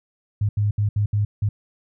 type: tone bursts at uneven times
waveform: sine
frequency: 103.83 Hz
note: G#2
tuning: in tune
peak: -17 dBFS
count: 6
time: 0.41-0.49 / 0.57-0.71 / 0.78-0.89 / 0.96-1.06 / 1.13-1.25 / 1.42-1.49 s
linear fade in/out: 5 ms
effects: none